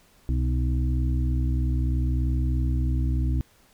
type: harmonic tone with a mistuned harmonic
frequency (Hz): 63.2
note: B1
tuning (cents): +41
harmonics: 1 / 2 / 4 / 5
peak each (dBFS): -22 / -28 / -34 / -36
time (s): 0.29-3.41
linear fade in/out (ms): 0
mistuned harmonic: 1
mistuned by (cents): +68
effects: pink hiss -59 dBFS RMS until 3.73 s